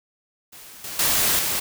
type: noise with level steps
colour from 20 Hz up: white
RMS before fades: -43 / -33 / -20 / -24 dBFS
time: 0.52-1.6 s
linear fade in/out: 10 ms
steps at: 0.84 / 0.99 / 1.39 s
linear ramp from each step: 2 ms
effects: none